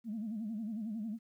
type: tone with vibrato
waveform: sine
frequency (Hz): 218.1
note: A3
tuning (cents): -15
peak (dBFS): -35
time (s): 0.04-1.19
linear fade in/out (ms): 50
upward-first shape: sine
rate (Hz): 11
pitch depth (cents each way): 120
effects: tanh soft clip ceiling -32 dBFS + 12-bit